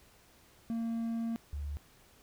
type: tone pair in turn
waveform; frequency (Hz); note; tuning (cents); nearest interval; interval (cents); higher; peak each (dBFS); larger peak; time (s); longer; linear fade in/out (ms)
triangle / sine; 229.2 / 72.34; A#3 / D2; -29 / -26; octave + minor sixth; 1997; first; -30 / -35; first; 0.7-1.36 / 1.53-1.77; first; 0
effects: pink hiss -62 dBFS RMS until 2.22 s